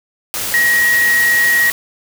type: tone in noise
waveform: sine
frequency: 1898 Hz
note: A#6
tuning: 31 cents sharp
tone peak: -10 dBFS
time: 0.54-1.7 s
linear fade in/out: 0 ms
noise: white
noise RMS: -21 dBFS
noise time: 0.34-1.72 s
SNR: +8 dB
effects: none